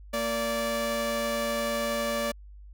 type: tone pair together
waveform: sawtooth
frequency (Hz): 230 / 581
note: A#3 / D5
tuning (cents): -23 / -19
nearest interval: octave + major third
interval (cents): 1604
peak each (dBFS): -29 / -24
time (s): 0.13-2.32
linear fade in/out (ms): 10
effects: added 50 Hz sine -44 dBFS peak until 2.73 s